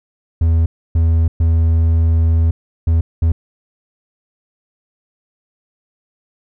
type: tone bursts at uneven times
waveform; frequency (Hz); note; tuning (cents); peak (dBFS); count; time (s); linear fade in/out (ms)
triangle; 81.9; E2; -11; -8; 5; 0.41-0.66 / 0.95-1.28 / 1.4-2.51 / 2.87-3.01 / 3.22-3.32; 5
effects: none